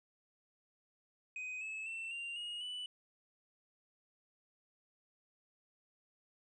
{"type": "tone with pitch steps", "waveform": "triangle", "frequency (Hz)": [2507, 2594, 2684, 2777, 2873, 2973], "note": ["D#7", "E7", "E7", "F7", "F7", "F#7"], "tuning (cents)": [12, -28, 31, -10, 48, 8], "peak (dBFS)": -39, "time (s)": [1.36, 2.86], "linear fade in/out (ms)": 2, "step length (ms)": 250, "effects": ["resampled to 22050 Hz"]}